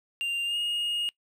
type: tone with pitch glide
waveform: triangle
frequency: 2788 to 2858 Hz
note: F7 to F7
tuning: -4 to +39 cents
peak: -25 dBFS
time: 0.21-1.09 s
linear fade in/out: 0 ms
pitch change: +43 cents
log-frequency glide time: 0.45-0.57 s
effects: noise-tail reverb RT60 0.1 s tail -22 dB re dry